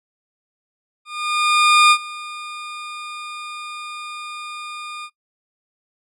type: tone with ADSR envelope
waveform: 20% pulse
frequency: 1215 Hz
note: D#6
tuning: 42 cents flat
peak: -4 dBFS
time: 1.05-5.1 s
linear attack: 860 ms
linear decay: 66 ms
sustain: -21 dB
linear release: 60 ms
effects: noise-tail reverb RT60 0.1 s tail -17 dB re dry + low-pass 8000 Hz 12 dB/octave